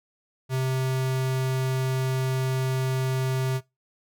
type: tone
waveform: square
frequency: 130.81 Hz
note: C3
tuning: in tune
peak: -24 dBFS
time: 0.49-3.61 s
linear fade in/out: 50 ms
effects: noise-tail reverb RT60 0.2 s tail -20 dB re dry